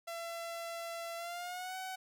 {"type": "tone with pitch glide", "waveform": "sawtooth", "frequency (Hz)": [674, 752.2], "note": ["E5", "F#5"], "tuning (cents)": [38, 28], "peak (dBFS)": -36, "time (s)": [0.07, 1.96], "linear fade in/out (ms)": 10, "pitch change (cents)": 190, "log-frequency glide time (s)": [1.16, 1.77], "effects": []}